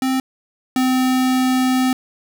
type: tone pair in turn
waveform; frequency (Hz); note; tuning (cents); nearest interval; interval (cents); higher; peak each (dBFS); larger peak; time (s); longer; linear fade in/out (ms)
square; 261.8 / 257.2; C4 / C4; +1 / -30; unison; 31; first; -17 / -15; second; 0.02-0.2 / 0.76-1.93; second; 2
effects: none